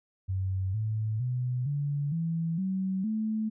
sine tone with pitch steps, 94.8 / 108.9 / 125.09 / 143.69 / 165.06 / 189.6 / 217.8 Hz, F#2 / A2 / B2 / D3 / E3 / F#3 / A3, +43 / -17 / +23 / -37 / +3 / +43 / -17 cents, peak -27 dBFS, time 0.28-3.5 s, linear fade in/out 20 ms, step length 460 ms, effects none

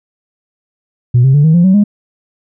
sine tone with pitch steps, 122.4 / 133.48 / 145.56 / 158.73 / 173.1 / 188.77 / 205.9 Hz, B2 / C3 / D3 / D#3 / F3 / F#3 / G#3, -15 / +35 / -15 / +35 / -15 / +35 / -15 cents, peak -3 dBFS, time 1.14-1.84 s, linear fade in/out 10 ms, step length 100 ms, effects tanh soft clip ceiling -2 dBFS

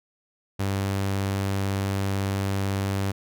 sawtooth tone, 98 Hz, G2, in tune, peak -20 dBFS, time 0.59-3.12 s, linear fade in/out 10 ms, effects none

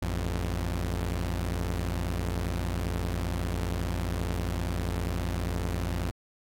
sawtooth tone pair together, 54.94 / 87.6 Hz, A1 / F2, -2 / +6 cents, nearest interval minor sixth, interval 808 cents, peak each -27 dBFS, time 0.02-6.11 s, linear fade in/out 5 ms, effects AAC 64 kbps

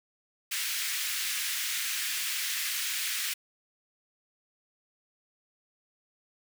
pink high-pass noise, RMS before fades -32 dBFS, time 0.51-3.34 s, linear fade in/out 10 ms, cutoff 1800 Hz, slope 24 dB/octave, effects none

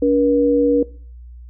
sine tone pair together, 285.2 / 479.1 Hz, C#4 / A#4, +49 / +47 cents, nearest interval major sixth, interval 898 cents, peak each -15 dBFS, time 0.02-0.83 s, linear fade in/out 5 ms, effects noise-tail reverb RT60 0.4 s tail -19 dB re dry + added 60 Hz sine -35 dBFS peak until 1.49 s

